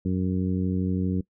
harmonic tone, 92.5 Hz, F#2, in tune, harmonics 1 / 2 / 3 / 4 / 5, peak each -28 / -25 / -30 / -36 / -38 dBFS, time 0.05-1.21 s, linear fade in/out 5 ms, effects noise-tail reverb RT60 0.1 s tail -22 dB re dry

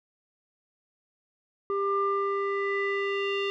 square tone with low-pass filter sweep, 397.4 Hz, G4, 24 cents sharp, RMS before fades -28 dBFS, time 1.7-3.5 s, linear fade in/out 0 ms, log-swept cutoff 1000 to 3100 Hz, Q 4.1, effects none

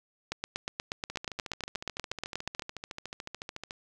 two click trains, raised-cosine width 0.2 ms, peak -21 / -15 dBFS, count 37 / 20, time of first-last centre 1.1-3.709 / 0.32-2.595 s, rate 13.8 / 8.35 Hz, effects none

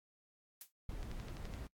blue noise with exponential decay, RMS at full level -45 dBFS, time 0.61-0.72 s, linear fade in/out 2 ms, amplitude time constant 22 ms
brown noise, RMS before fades -45 dBFS, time 0.89-1.67 s, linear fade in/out 2 ms
click train, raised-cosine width 0.2 ms, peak -34 dBFS, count 7, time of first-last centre 1.03-1.538 s, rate 11.8 Hz
effects noise-tail reverb RT60 0.1 s tail -22 dB re dry + AAC 64 kbps

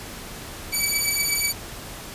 10% pulse beating tone pair, 2286 / 2294.2 Hz, D7 / D7, -47 / -41 cents, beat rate 8.2 Hz, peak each -15 dBFS, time 0.72-1.53 s, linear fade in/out 20 ms, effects pink hiss -37 dBFS RMS until 2.14 s + resampled to 32000 Hz

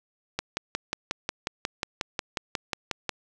click train, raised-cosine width 0.2 ms, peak -10 dBFS, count 16, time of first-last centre 0.39-3.093 s, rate 5.55 Hz, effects none

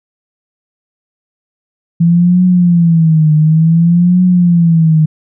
sine tone with vibrato, 166.9 Hz, E3, 22 cents sharp, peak -5 dBFS, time 2-5.06 s, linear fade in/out 10 ms, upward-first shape triangle, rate 0.56 Hz, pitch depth 160 cents each way, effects none

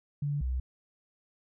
sine tone pair in turn, 144.4 / 63.6 Hz, D3 / C2, -29 / -48 cents, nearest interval octave + major second, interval 1419 cents, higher first, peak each -28 dBFS, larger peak neither, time 0.22-0.41 / 0.41-0.6 s, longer neither, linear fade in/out 5 ms, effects none

